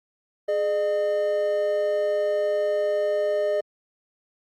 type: tone pair together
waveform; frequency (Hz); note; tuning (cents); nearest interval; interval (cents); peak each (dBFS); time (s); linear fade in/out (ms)
triangle; 418.9 / 607; G#4 / D#5; +15 / -43; tritone; 642; -25 / -20; 0.48-3.61; 10
effects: Opus 48 kbps